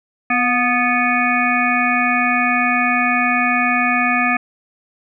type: harmonic tone with a mistuned harmonic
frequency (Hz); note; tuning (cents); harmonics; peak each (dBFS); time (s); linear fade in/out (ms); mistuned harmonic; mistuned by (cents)
246.9; B3; 0; 1 / 3 / 5 / 7 / 9 / 10; -21 / -21 / -21 / -21 / -21 / -21; 0.3-4.37; 5; 3; -41
effects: none